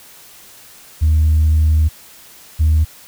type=tone pair in turn; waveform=sine; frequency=77.8 / 78.09 Hz; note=D#2 / D#2; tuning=0 / +7 cents; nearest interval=unison; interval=7 cents; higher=second; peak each=-8 dBFS; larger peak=neither; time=1.01-1.89 / 2.59-2.85 s; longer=first; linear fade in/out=20 ms; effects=tanh soft clip ceiling -7 dBFS + white hiss -42 dBFS RMS until 3.07 s